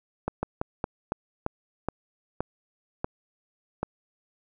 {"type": "slowing click train", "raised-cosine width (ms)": 1, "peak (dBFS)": -13, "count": 10, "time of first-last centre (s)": [0.28, 3.83], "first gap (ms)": 150, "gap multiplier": 1.23, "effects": []}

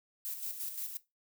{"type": "noise with tremolo", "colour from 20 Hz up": "violet", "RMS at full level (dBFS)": -38, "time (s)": [0.25, 0.97], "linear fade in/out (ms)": 0, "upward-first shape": "square", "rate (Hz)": 5.7, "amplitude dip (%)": 50, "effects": ["noise-tail reverb RT60 0.2 s tail -17 dB re dry"]}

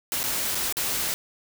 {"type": "noise with dropouts", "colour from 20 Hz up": "white", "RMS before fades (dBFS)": -27, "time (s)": [0.12, 1.14], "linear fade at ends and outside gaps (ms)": 0, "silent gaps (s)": [[0.231, 0.239], [0.547, 0.553], [0.725, 0.769]], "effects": []}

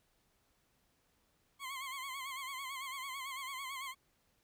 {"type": "tone with vibrato", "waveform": "20% pulse", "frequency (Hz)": 1070, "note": "C6", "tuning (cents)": 38, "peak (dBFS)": -36, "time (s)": [1.59, 3.95], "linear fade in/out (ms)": 50, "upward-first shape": "sine", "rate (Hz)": 9, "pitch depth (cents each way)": 82, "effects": ["pink hiss -75 dBFS RMS until 4.43 s"]}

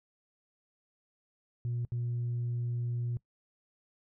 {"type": "tone bursts at uneven times", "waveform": "sine", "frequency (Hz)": 120, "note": "B2", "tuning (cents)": -49, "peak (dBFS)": -29, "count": 2, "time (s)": [[1.65, 1.85], [1.92, 3.17]], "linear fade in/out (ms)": 0, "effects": ["noise-tail reverb RT60 0.1 s tail -23 dB re dry", "tanh soft clip ceiling -28 dBFS"]}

